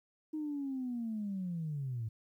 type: linear sweep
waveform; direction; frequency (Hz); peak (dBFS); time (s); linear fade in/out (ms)
sine; down; 313.2 to 106.6; -34; 0.33-2.09; 10
effects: tanh soft clip ceiling -30 dBFS + 12-bit